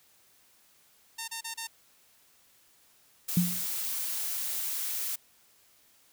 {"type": "tone bursts", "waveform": "5% pulse", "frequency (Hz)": 910, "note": "A#5", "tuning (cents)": -42, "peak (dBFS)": -23, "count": 4, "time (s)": [1.18, 1.673], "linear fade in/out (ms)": 10, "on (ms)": 100, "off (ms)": 31}
{"type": "noise", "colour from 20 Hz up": "blue", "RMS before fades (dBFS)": -33, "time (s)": [3.28, 5.16], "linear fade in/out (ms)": 10}
{"type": "tone with exponential decay", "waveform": "sine", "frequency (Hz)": 176.6, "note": "F3", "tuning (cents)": 20, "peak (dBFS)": -18, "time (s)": [3.37, 3.67], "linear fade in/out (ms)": 2, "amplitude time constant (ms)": 64}
{"effects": ["white hiss -63 dBFS RMS until 6.12 s"]}